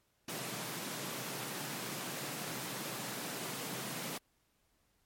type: high-pass noise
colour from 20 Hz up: pink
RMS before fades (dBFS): -41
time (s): 0.28-4.18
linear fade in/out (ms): 5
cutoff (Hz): 120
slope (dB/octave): 96
effects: pink hiss -75 dBFS RMS until 5.05 s + MP3 64 kbps